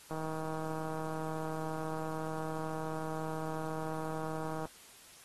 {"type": "click train", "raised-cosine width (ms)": 1, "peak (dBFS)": -26, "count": 719, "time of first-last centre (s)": [0.11, 4.654], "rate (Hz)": 158, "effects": ["white hiss -56 dBFS RMS until 5.24 s", "AAC 32 kbps"]}